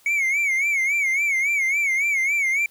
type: tone with vibrato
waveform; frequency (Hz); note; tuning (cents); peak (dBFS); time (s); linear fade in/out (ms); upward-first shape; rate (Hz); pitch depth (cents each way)
triangle; 2217; C#7; 0; -17; 0.06-2.66; 2; sine; 3.6; 110
effects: white hiss -56 dBFS RMS until 2.7 s